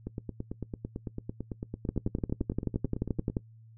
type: two click trains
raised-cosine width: 3 ms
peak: -22 / -16 dBFS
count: 30 / 18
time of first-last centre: 0.07-3.299 / 1.89-3.368 s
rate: 8.98 / 11.5 Hz
effects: noise-tail reverb RT60 0.1 s tail -20 dB re dry + added 112 Hz sine -51 dBFS peak until 3.77 s